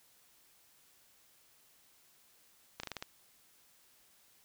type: slowing click train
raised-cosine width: 0.2 ms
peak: -22 dBFS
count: 6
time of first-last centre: 2.8-3.025 s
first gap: 34 ms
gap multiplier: 1.14
effects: white hiss -66 dBFS RMS until 4.44 s